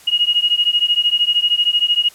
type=beating tone pair; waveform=sine; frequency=2874 / 2887 Hz; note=F7 / F#7; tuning=+49 / -43 cents; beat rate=13 Hz; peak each=-16 dBFS; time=0.07-2.09 s; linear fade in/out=10 ms; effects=white hiss -44 dBFS RMS until 2.14 s + low-pass 12000 Hz 12 dB/octave